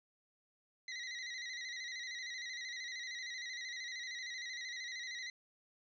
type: tone with vibrato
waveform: 25% pulse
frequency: 1975.5 Hz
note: B6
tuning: in tune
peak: -38 dBFS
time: 0.88-5.3 s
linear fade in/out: 2 ms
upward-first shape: square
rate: 13 Hz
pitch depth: 59 cents each way
effects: resampled to 16000 Hz